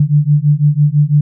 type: beating tone pair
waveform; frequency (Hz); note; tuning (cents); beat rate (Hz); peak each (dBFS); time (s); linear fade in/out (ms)
sine; 144.6 / 150.6; D3 / D3; -27 / +44; 6; -11; 0-1.21; 5
effects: none